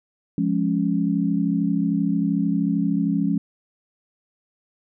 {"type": "chord", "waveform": "sine", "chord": "Db major", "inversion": "first", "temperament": "equal", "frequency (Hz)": [174.61, 207.7, 277.2], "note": ["F3", "Ab3", "Db4"], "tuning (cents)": [0, 0, 0], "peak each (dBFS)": -23, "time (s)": [0.38, 3.38], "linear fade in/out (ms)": 2, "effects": []}